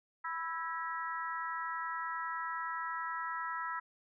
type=harmonic tone with a mistuned harmonic; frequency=329.6 Hz; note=E4; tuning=in tune; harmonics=3 / 4 / 5 / 6; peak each=-40 / -39 / -44 / -44 dBFS; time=0.24-3.8 s; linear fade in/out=10 ms; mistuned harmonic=6; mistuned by=-44 cents; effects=none